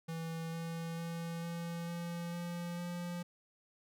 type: tone with pitch steps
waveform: square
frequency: 164.1 / 165.82 / 167.55 / 169.3 / 171.07 / 172.86 / 174.66 Hz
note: E3 / E3 / E3 / E3 / F3 / F3 / F3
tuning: -8 / +11 / +29 / +46 / -36 / -17 / 0 cents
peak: -39 dBFS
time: 0.08-3.23 s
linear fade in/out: 10 ms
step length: 450 ms
effects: none